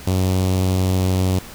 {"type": "tone with notch filter", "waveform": "sawtooth", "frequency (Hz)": 93.2, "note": "F#2", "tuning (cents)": 13, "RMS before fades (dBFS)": -18, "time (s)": [0.07, 1.39], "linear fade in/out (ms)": 5, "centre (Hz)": 1600, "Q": 0.68, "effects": ["pink hiss -38 dBFS RMS until 1.54 s"]}